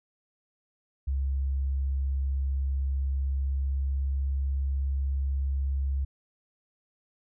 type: tone with pitch glide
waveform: sine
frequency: 67.8 to 68.23 Hz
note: C#2 to C#2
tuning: -38 to -27 cents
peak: -25 dBFS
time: 1.07-6.05 s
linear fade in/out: 10 ms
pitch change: +11 cents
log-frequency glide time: 3.09-4.29 s
effects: none